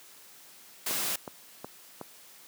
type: noise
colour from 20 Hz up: white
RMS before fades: -31 dBFS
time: 0.86-1.16 s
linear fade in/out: 5 ms
type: click train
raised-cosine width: 1 ms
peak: -23 dBFS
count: 4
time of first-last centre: 0.91-2.013 s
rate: 2.72 Hz
effects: white hiss -53 dBFS RMS until 2.47 s + high-pass 150 Hz 12 dB/octave